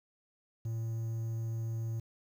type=tone with quantisation; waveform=triangle; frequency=113.4 Hz; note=A#2; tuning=47 cents flat; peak=-31 dBFS; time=0.65-2 s; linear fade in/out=5 ms; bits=10; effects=none